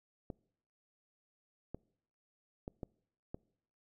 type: clicks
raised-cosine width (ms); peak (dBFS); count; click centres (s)
2; -28; 5; 0.302 / 1.746 / 2.679 / 2.832 / 3.345
effects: noise-tail reverb RT60 0.7 s tail -25 dB re dry